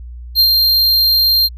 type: tone with ADSR envelope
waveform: square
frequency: 4186 Hz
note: C8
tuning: in tune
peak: -7 dBFS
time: 0.35-1.49 s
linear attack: 48 ms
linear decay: 75 ms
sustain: -3 dB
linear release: 36 ms
effects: added 60 Hz sine -28 dBFS peak until 1.57 s